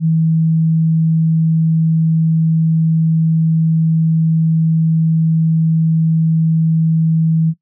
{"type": "tone", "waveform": "sine", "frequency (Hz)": 161.4, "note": "E3", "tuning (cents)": -36, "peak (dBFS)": -10, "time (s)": [0, 7.54], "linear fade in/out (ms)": 50, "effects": ["noise-tail reverb RT60 0.1 s tail -18 dB re dry"]}